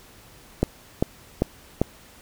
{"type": "click train", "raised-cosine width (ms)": 2, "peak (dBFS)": -5, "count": 4, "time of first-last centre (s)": [0.63, 1.816], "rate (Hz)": 2.53, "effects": ["pink hiss -50 dBFS RMS until 2.21 s"]}